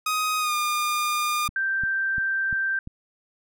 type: tone with pitch glide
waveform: sawtooth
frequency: 1254 to 1209.9 Hz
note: D#6 to D#6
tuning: +13 to -49 cents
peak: -19 dBFS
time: 0.06-1.48 s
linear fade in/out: 5 ms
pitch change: -62 cents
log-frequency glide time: 0.39-0.54 s
type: click train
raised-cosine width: 5 ms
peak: -24 dBFS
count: 5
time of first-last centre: 1.49-2.874 s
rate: 2.89 Hz
type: tone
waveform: sine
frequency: 1568 Hz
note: G6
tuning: in tune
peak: -22 dBFS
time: 1.56-2.79 s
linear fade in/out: 2 ms
effects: none